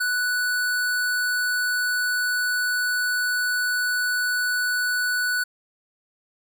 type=tone; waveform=square; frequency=1482 Hz; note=F#6; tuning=2 cents sharp; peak=-22 dBFS; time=0-5.44 s; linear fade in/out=10 ms; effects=none